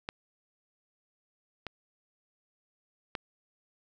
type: clicks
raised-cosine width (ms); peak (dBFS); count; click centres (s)
0.3; -18 / -21 / -17; 3; 0.089 / 1.667 / 3.152
effects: none